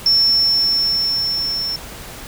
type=tone with level ramp; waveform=triangle; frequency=5400 Hz; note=E8; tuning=41 cents sharp; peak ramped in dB=-8 to -19 dBFS; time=0.06-1.76 s; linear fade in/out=2 ms; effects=tanh soft clip ceiling -6 dBFS + pink hiss -34 dBFS RMS until 2.27 s